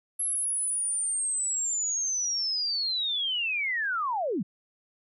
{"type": "linear sweep", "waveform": "sine", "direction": "down", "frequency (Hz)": [11200, 149.8], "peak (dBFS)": -26, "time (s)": [0.19, 4.43], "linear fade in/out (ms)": 10, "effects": []}